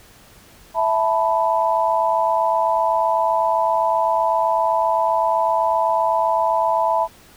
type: chord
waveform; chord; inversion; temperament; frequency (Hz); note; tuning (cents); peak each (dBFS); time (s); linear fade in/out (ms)
sine; E suspended fourth; none; equal; 659.3 / 880 / 987.8; E5 / A5 / B5; 0 / 0 / 0; -20; 0.74-7.08; 50
effects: pink hiss -48 dBFS RMS until 7.36 s